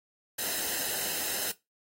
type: noise with comb filter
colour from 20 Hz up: white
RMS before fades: -32 dBFS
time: 0.38-1.52 s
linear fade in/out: 10 ms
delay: 0.87 ms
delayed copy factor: -0.6
effects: noise-tail reverb RT60 0.2 s tail -19 dB re dry + AAC 48 kbps